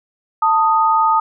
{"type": "tone pair together", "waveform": "sine", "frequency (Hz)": [888.9, 1244.5], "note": ["A5", "D#6"], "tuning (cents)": [17, 0], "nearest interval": "tritone", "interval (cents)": 583, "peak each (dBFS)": -14, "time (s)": [0.42, 1.2], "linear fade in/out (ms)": 5, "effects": []}